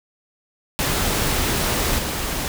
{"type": "noise with level steps", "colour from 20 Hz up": "pink", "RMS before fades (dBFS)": [-21, -25], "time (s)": [0.79, 2.48], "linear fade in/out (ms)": 0, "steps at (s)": 1.98, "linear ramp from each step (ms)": 10, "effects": []}